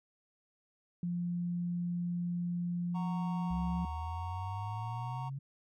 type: tone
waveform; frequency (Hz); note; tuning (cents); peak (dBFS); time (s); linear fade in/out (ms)
sine; 174.61; F3; 0; -32; 1.03-3.85; 2
type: chord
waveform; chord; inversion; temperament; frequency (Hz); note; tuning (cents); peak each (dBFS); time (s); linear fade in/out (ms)
triangle; F# major; none; just; 740 / 925 / 1110; F#5 / A#5 / C#6; 0 / -14 / +2; -45 / -40 / -46; 2.94-5.3; 20
type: exponential sweep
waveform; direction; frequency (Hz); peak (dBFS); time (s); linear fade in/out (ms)
sine; up; 65.1 to 140; -37; 3.5-5.39; 10
effects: none